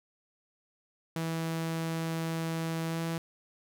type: tone with pitch glide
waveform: sawtooth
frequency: 163.5 to 165.21 Hz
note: E3 to E3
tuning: -14 to +4 cents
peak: -27 dBFS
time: 1.16-3.18 s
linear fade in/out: 2 ms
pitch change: +18 cents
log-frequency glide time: 2.87-3.01 s
effects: none